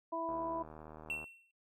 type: harmonic tone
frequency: 330 Hz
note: E4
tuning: 2 cents sharp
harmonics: 1 / 2 / 3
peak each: -42 / -39 / -39 dBFS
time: 0.12-0.63 s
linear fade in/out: 10 ms
type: click train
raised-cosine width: 1 ms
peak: -36 dBFS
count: 75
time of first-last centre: 0.29-1.241 s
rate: 77.8 Hz
type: tone with exponential decay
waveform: triangle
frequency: 2711 Hz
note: E7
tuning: 48 cents sharp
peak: -32 dBFS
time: 1.1-1.51 s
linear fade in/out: 1 ms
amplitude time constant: 88 ms
effects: noise-tail reverb RT60 0.1 s tail -19 dB re dry